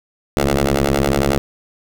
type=ring-modulated tone; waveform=10% pulse; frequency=69.6 Hz; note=C#2; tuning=8 cents sharp; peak=-3 dBFS; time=0.37-1.38 s; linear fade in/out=0 ms; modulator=273 Hz; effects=none